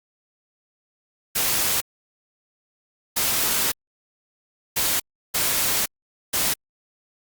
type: noise bursts at uneven times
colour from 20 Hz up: white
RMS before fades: -22 dBFS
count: 5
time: 1.35-1.81 / 3.16-3.72 / 4.76-5 / 5.34-5.86 / 6.33-6.54 s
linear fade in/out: 10 ms
effects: Opus 48 kbps